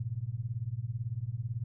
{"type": "tone with tremolo", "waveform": "sine", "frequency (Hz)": 116.54, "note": "A#2", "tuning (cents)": 0, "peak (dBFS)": -28, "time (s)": [0, 1.64], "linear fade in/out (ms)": 5, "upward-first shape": "triangle", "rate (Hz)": 18, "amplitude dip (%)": 100, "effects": []}